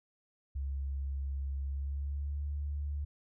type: tone with pitch glide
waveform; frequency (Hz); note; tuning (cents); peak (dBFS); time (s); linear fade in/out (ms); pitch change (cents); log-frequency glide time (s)
sine; 68.6 to 72.39; C#2 to D2; -17 to -24; -33; 0.55-3.05; 10; +93; 1.63-2.45
effects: none